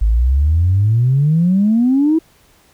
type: exponential sweep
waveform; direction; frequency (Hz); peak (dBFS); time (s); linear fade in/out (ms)
sine; up; 51 to 329.6; -9; 0.01-2.19; 10
effects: tanh soft clip ceiling -5 dBFS + pink hiss -52 dBFS RMS until 2.73 s